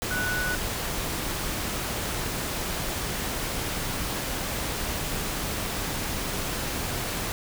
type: tone in noise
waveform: sine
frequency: 1480 Hz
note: F#6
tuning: in tune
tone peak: -27 dBFS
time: 0.11-0.55 s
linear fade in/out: 0 ms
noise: pink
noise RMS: -30 dBFS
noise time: 0.02-7.32 s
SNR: 0 dB
effects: none